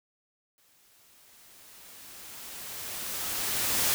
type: noise with exponential growth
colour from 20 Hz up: white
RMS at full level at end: -25 dBFS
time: 0.58-3.94 s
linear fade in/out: 0 ms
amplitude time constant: 730 ms
effects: none